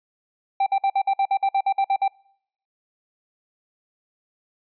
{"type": "tone bursts", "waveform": "triangle", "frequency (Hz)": 784, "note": "G5", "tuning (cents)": 0, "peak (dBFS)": -15, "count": 13, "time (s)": [0.6, 2.08], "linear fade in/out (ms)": 5, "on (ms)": 64, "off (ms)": 54, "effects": ["noise-tail reverb RT60 0.7 s tail -26 dB re dry", "resampled to 11025 Hz"]}